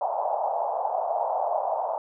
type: band-pass noise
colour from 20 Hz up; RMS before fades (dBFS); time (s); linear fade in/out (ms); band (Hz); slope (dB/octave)
pink; -27; 0.01-1.98; 2; 620 to 880; 48
effects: none